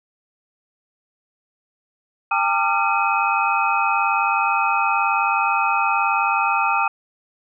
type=tone cluster; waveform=sine; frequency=799 / 898 / 1194 / 1372 / 2528 Hz; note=G5 / A5 / D6 / F6 / D#7; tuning=+33 / +35 / +28 / -31 / +27 cents; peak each=-23 dBFS; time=2.31-6.88 s; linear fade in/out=5 ms; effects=none